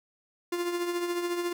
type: tone with tremolo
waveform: 45% pulse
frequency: 349.2 Hz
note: F4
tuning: in tune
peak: -26 dBFS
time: 0.52-1.53 s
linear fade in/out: 5 ms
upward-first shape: triangle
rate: 14 Hz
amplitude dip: 55%
effects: none